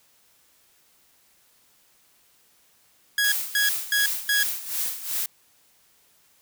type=tone bursts; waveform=sawtooth; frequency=1661.2 Hz; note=G#6; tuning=in tune; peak=-16 dBFS; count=4; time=3.18-4.43 s; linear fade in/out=2 ms; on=140 ms; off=230 ms
type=noise with tremolo; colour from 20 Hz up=blue; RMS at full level=-26 dBFS; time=3.24-5.26 s; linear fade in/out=2 ms; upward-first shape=sine; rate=2.7 Hz; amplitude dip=75%
effects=white hiss -61 dBFS RMS until 6.41 s